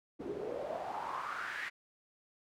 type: noise with band-pass filter sweep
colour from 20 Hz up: pink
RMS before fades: -40 dBFS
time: 0.19-1.7 s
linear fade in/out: 20 ms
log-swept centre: 340 to 2000 Hz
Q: 5.2
effects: none